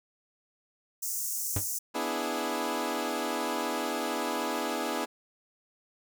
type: high-pass noise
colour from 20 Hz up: pink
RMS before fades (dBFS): -33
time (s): 1.02-1.79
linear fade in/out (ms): 10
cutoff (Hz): 5900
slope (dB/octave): 48
type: tone with exponential decay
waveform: 45% pulse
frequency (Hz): 100.7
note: G2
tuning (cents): +47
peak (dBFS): -24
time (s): 1.56-1.66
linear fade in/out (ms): 5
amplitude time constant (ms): 20
type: chord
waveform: 15% pulse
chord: E dominant seventh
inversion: second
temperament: equal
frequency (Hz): 246.9 / 293.7 / 329.6 / 415.3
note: B3 / D4 / E4 / G#4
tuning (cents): 0 / 0 / 0 / 0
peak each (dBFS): -29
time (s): 1.94-5.06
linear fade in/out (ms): 20
effects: none